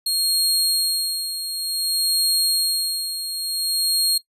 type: tone with tremolo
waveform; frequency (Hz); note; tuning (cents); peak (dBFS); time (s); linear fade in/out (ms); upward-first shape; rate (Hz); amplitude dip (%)
sawtooth; 4256; C8; +29; -13; 0.06-4.18; 5; sine; 0.55; 65
effects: noise-tail reverb RT60 0.1 s tail -20 dB re dry + resampled to 32000 Hz